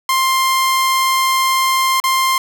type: tone with dropouts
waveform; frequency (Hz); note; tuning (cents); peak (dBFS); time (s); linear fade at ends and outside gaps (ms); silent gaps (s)
sawtooth; 1053; C6; +11; -9; 0.09-2.38; 2; 2.001-2.039
effects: 7-bit